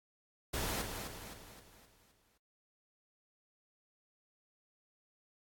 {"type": "noise with echo", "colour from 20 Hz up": "pink", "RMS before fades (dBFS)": -37, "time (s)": [0.53, 0.82], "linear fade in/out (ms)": 10, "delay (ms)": 260, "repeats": 6, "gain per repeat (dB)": -6, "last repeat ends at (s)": 2.38, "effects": ["AAC 64 kbps"]}